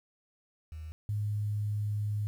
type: tone pair in turn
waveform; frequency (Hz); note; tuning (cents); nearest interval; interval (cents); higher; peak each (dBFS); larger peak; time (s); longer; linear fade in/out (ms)
sine; 78.8 / 104.49; D#2 / G#2; +23 / +11; perfect fourth; 488; second; -39 / -29; second; 0.72-0.92 / 1.09-2.27; second; 0
effects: 10-bit